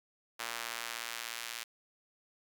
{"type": "tone with high-pass filter sweep", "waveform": "sawtooth", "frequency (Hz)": 116.54, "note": "A#2", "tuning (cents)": 0, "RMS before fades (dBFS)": -41, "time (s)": [0.39, 1.64], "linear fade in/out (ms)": 10, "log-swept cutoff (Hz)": [1200, 2200], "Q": 0.74, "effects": []}